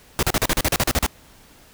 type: noise bursts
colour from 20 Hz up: pink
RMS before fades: -19 dBFS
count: 12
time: 0.19-1.064 s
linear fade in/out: 0 ms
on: 38 ms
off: 38 ms
effects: pink hiss -50 dBFS RMS until 1.73 s